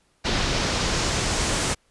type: noise with low-pass filter sweep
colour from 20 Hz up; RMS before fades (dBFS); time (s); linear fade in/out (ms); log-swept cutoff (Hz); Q
pink; -24; 0.24-1.75; 20; 4700 to 8600; 1.4
effects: pink hiss -65 dBFS RMS until 1.9 s + resampled to 24000 Hz